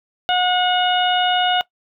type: harmonic tone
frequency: 726 Hz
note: F#5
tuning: 33 cents flat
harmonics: 1 / 2 / 3 / 4 / 5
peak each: -17 / -23 / -31 / -22 / -26 dBFS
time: 0.29-1.61 s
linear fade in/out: 0 ms
effects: noise-tail reverb RT60 0.1 s tail -19 dB re dry